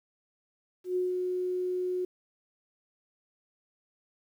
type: tone with ADSR envelope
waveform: sine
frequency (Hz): 364.2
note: F#4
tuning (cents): -27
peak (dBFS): -25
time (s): 0.84-2.05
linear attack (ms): 120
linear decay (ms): 160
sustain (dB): -3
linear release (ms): 4
effects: 10-bit